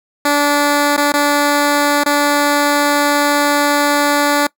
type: tone with dropouts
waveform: 10% pulse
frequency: 289.8 Hz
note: D4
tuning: 23 cents flat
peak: -3 dBFS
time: 0.25-4.47 s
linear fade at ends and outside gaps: 5 ms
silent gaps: 0.966-0.976 / 1.122-1.137 / 2.037-2.06 s
effects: noise-tail reverb RT60 0.1 s tail -23 dB re dry